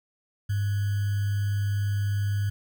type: tone with sample-and-hold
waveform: sine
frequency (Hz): 101.1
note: G#2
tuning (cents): -46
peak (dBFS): -23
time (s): 0.49-2.5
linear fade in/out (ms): 10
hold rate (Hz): 1575
effects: none